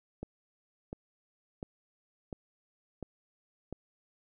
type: click train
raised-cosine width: 2 ms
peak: -25 dBFS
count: 6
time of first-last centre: 0.23-3.727 s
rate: 1.43 Hz
effects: none